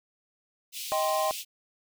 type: high-pass noise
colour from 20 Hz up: pink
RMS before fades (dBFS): -37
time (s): 0.72-1.45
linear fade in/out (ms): 50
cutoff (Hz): 2500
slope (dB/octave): 48
type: chord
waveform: triangle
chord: C minor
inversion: first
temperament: just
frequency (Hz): 627.9 / 784.9 / 1046.5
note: Eb5 / G5 / C6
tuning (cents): +16 / +2 / 0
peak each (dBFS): -26 / -28 / -28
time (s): 0.92-1.31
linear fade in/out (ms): 0
effects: none